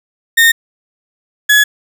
35% pulse tone pair in turn, 1836 / 1693.4 Hz, A#6 / G#6, -27 / +33 cents, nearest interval minor second, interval 140 cents, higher first, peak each -4 dBFS, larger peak neither, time 0.37-0.52 / 1.49-1.64 s, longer neither, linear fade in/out 10 ms, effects 7-bit

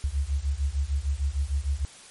sine beating tone pair, 66.9 / 73.5 Hz, C2 / D2, +39 / +2 cents, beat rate 6.6 Hz, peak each -27 dBFS, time 0.04-1.85 s, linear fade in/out 0 ms, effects white hiss -48 dBFS RMS until 2.1 s + MP3 48 kbps

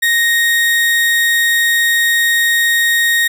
35% pulse tone, 1864.7 Hz, A#6, in tune, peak -9 dBFS, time 0.02-3.28 s, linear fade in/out 10 ms, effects none

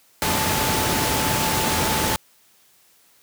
sine tone in noise, 876 Hz, A5, 8 cents flat, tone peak -27 dBFS, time 0.22-2.16 s, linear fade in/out 0 ms, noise pink, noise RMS -21 dBFS, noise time 0.22-2.16 s, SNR -9 dB, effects white hiss -57 dBFS RMS until 3.22 s + high-pass 80 Hz 12 dB/octave

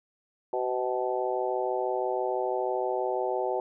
harmonic tone with a mistuned harmonic, 126.1 Hz, B2, 36 cents sharp, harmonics 3 / 4 / 5 / 6 / 7, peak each -31 / -32 / -33 / -34 / -34 dBFS, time 0.53-3.6 s, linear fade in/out 2 ms, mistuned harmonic 7, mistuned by -25 cents, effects none

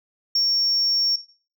sine tone, 5500 Hz, F8, 27 cents flat, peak -16 dBFS, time 0.35-1.16 s, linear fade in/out 5 ms, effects noise-tail reverb RT60 0.4 s tail -18 dB re dry + tanh soft clip ceiling -14 dBFS

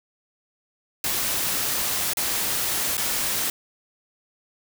white noise with dropouts, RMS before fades -25 dBFS, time 1.04-3.5 s, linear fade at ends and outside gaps 2 ms, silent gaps 2.135-2.17 / 2.97-2.978 s, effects none

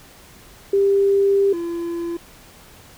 sine / triangle tone pair in turn, 396.3 / 340.1 Hz, G4 / F4, +19 / -46 cents, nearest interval minor third, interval 265 cents, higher first, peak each -13 / -21 dBFS, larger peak first, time 0.73-1.53 / 1.53-2.17 s, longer first, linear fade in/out 5 ms, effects pink hiss -46 dBFS RMS until 2.97 s

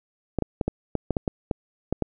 clicks, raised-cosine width 2 ms, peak -10 dBFS, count 11, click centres 0.387 / 0.423 / 0.612 / 0.68 / 0.953 / 1.107 / 1.168 / 1.278 / 1.512 / 1.926 / 2.023 s, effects none

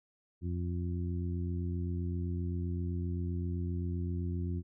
harmonic tone, 87.7 Hz, F2, 8 cents sharp, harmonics 1 / 2 / 3 / 4, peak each -33 / -39 / -43 / -45 dBFS, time 0.41-4.63 s, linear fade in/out 50 ms, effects none

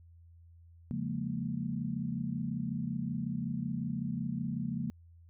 sine chord, Bb minor seventh, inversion first, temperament equal, 138.59 / 174.61 / 207.7 / 233.1 Hz, Db3 / F3 / Ab3 / Bb3, 0 / 0 / 0 / 0 cents, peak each -38 / -38 / -39 / -37 dBFS, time 0.91-4.9 s, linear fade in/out 0 ms, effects added 84 Hz sine -54 dBFS peak until 5.29 s

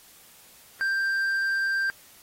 triangle tone with tanh clipping, 1578 Hz, G6, 11 cents sharp, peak -24 dBFS, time 0.81-1.9 s, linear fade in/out 0 ms, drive 9 dB, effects white hiss -53 dBFS RMS until 2.22 s + AAC 48 kbps

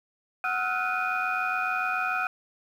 sine tone cluster, 742 / 1288 / 1398 / 1485 / 2468 Hz, F#5 / E6 / F6 / F#6 / D#7, +5 / -41 / +1 / +6 / -15 cents, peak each -31 dBFS, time 0.44-2.27 s, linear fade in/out 2 ms, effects tanh soft clip ceiling -17 dBFS + 9-bit

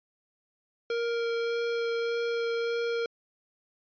square tone with vibrato, 466.2 Hz, A#4, in tune, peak -28 dBFS, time 0.9-3.06 s, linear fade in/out 2 ms, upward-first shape sine, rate 1.7 Hz, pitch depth 8 cents each way, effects resampled to 11025 Hz

